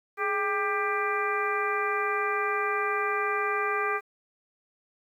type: harmonic tone with a mistuned harmonic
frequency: 396.3 Hz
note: G4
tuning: 19 cents sharp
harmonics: 1 / 2 / 3 / 4 / 5 / 6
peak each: -31 / -35 / -29 / -33 / -34 / -35 dBFS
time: 0.17-4.01 s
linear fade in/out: 50 ms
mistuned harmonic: 1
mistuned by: +95 cents
effects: 10-bit